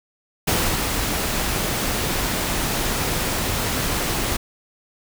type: noise with ADSR envelope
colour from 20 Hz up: pink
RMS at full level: -19 dBFS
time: 0.47-4.37 s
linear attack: 11 ms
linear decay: 290 ms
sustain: -4 dB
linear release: 8 ms
effects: none